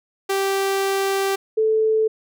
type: tone pair in turn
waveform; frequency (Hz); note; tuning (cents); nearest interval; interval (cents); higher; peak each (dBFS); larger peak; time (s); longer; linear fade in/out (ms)
sawtooth / sine; 390.5 / 438.3; G4 / A4; -7 / -7; major second; 200; second; -15; neither; 0.29-1.36 / 1.57-2.08; first; 10
effects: none